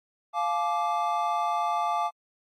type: chord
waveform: triangle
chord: D minor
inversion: first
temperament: equal with one note detuned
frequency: 698.5 / 857.4 / 1174.7 Hz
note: F5 / A5 / D6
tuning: 0 / -45 / 0 cents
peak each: -27 dBFS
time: 0.33-2.11 s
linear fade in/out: 50 ms
effects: AAC 64 kbps